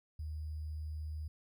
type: tone with sample-and-hold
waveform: sine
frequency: 77 Hz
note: D#2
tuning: 17 cents flat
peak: -38 dBFS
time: 0.19-1.28 s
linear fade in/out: 5 ms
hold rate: 4900 Hz
effects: none